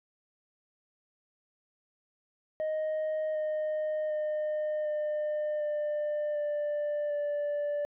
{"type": "tone with pitch steps", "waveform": "sine", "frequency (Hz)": [622.3, 615.9, 609.5, 603.2, 597, 590.8, 584.7], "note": ["D#5", "D#5", "D#5", "D5", "D5", "D5", "D5"], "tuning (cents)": [0, -18, -36, 46, 28, 10, -8], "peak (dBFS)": -26, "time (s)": [2.6, 7.85], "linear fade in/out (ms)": 0, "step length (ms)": 750, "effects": ["tanh soft clip ceiling -28 dBFS"]}